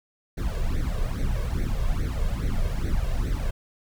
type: noise with flanger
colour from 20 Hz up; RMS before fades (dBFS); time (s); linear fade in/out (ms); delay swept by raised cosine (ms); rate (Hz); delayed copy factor
brown; -25; 0.37-3.51; 10; 0.49 to 1.89; 2.4; +0.85
effects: none